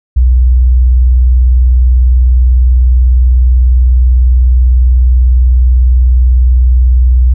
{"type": "tone with vibrato", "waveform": "sine", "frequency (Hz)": 61.74, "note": "B1", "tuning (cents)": 0, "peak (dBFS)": -3, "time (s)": [0.16, 7.34], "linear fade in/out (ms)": 10, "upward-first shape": "sine", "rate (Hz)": 20, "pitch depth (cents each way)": 140, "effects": []}